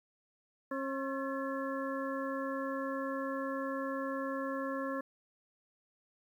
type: harmonic tone with a mistuned harmonic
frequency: 270 Hz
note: C#4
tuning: 45 cents flat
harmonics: 1 / 2 / 4 / 5 / 6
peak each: -38 / -38 / -41 / -47 / -44 dBFS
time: 0.71-5.01 s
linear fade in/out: 5 ms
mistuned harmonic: 6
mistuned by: +98 cents
effects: 11-bit